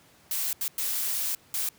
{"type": "noise bursts at uneven times", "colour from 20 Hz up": "blue", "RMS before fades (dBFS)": -29, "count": 4, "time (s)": [[0.31, 0.53], [0.61, 0.68], [0.78, 1.35], [1.54, 1.69]], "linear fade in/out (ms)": 2, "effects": ["pink hiss -58 dBFS RMS until 1.78 s", "high-pass 80 Hz 12 dB/octave"]}